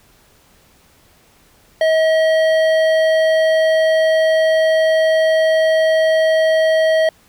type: tone with hard clipping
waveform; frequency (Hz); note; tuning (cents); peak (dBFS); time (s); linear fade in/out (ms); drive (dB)
sine; 638; D#5; +43; -13; 1.81-7.09; 2; 11
effects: pink hiss -52 dBFS RMS until 7.28 s